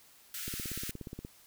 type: high-pass noise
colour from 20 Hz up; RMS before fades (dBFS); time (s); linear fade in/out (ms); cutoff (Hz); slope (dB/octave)
white; -40; 0.34-0.91; 2; 1300; 96
type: click train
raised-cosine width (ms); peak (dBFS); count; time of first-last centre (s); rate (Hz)
3; -28; 14; 0.48-1.249; 16.9
effects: white hiss -60 dBFS RMS until 1.46 s